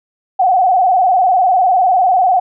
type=tone with vibrato; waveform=sine; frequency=740 Hz; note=F#5; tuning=in tune; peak=-8 dBFS; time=0.39-2.4 s; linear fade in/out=10 ms; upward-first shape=square; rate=20 Hz; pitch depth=66 cents each way; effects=none